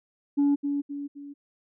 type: tone with echo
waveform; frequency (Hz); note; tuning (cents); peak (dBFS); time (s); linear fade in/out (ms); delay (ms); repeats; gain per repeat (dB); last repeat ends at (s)
sine; 284.9; C#4; +48; -17; 0.37-0.56; 20; 260; 3; -7; 1.34
effects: tanh soft clip ceiling -17 dBFS